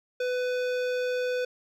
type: tone with hard clipping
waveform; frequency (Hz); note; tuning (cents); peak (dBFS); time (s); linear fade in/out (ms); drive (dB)
sine; 499.2; B4; +19; -28; 0.2-1.45; 5; 16
effects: none